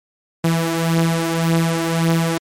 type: beating tone pair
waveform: sawtooth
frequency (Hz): 164.81 / 166.61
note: E3 / E3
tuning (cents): 0 / +19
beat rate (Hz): 1.8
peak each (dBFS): -13 / -17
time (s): 0.44-2.38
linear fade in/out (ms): 5
effects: MP3 64 kbps